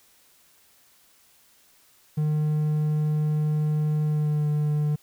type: tone with pitch glide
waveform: triangle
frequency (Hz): 152.1 to 149.57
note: D#3 to D3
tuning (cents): -39 to +32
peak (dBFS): -19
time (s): 2.17-4.96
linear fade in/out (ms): 10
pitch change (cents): -29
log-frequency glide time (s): 4.04-4.45
effects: white hiss -59 dBFS RMS until 5.02 s